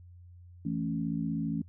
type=chord; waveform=sine; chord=A major; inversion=second; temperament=equal; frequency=164.81 / 220 / 277.2 Hz; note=E3 / A3 / C#4; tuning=0 / 0 / 0 cents; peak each=-33 / -34 / -34 dBFS; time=0.65-1.62 s; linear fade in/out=5 ms; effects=noise-tail reverb RT60 0.1 s tail -25 dB re dry + added 88 Hz sine -49 dBFS peak until 1.68 s